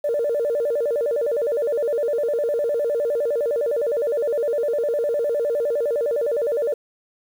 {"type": "tone with vibrato", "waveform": "sine", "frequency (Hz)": 522, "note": "C5", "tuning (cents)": -4, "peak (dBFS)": -18, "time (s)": [0.04, 6.74], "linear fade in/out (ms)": 5, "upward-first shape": "square", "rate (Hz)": 9.8, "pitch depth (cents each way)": 200, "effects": ["tanh soft clip ceiling -14 dBFS", "8-bit"]}